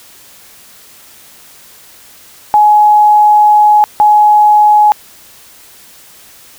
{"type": "tone bursts at uneven times", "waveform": "sine", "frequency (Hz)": 841, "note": "G#5", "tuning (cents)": 22, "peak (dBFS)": -3, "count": 2, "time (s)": [[2.54, 3.84], [4, 4.92]], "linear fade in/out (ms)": 0, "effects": ["white hiss -39 dBFS RMS until 6.58 s"]}